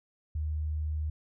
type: tone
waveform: sine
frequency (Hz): 76.7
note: D#2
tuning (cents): -24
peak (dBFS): -29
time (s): 0.35-1.1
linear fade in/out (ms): 5
effects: none